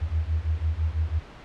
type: beating tone pair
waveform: sine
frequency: 76.5 / 82.5 Hz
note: D#2 / E2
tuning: -29 / +2 cents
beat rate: 6 Hz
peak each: -26 dBFS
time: 0.01-1.2 s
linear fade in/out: 20 ms
effects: pink hiss -45 dBFS RMS until 1.44 s + low-pass 3000 Hz 12 dB/octave